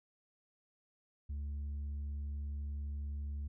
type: tone with tanh clipping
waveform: sine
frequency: 72.1 Hz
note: D2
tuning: 31 cents flat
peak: -38 dBFS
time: 1.29-3.48 s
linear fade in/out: 10 ms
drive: 3 dB
effects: none